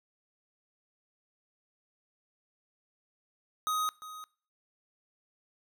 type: tone with echo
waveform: square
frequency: 1254 Hz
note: D#6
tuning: 13 cents sharp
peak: -29 dBFS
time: 3.67-3.89 s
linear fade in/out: 0 ms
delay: 350 ms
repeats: 1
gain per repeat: -14 dB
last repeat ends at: 4.24 s
effects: noise-tail reverb RT60 0.4 s tail -22 dB re dry